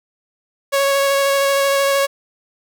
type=tone with vibrato; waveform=sawtooth; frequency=554 Hz; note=C#5; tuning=1 cent flat; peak=-10 dBFS; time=0.72-2.07 s; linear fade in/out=20 ms; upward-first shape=square; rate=13 Hz; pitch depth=9 cents each way; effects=none